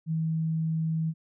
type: tone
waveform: sine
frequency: 160.7 Hz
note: E3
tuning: 44 cents flat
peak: -25 dBFS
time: 0.06-1.14 s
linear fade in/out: 50 ms
effects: none